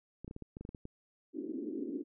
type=clicks; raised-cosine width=3 ms; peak=-31 dBFS; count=11; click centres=0.246 / 0.279 / 0.311 / 0.364 / 0.423 / 0.569 / 0.61 / 0.651 / 0.691 / 0.748 / 0.854 s
type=band-pass noise; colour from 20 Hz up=white; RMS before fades=-39 dBFS; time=1.33-2.04 s; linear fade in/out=50 ms; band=250 to 360 Hz; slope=48 dB/octave
effects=none